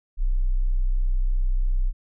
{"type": "tone", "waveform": "sine", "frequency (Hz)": 31.51, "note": "B0", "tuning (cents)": 36, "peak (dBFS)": -18, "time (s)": [0.17, 1.93], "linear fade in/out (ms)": 50, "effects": []}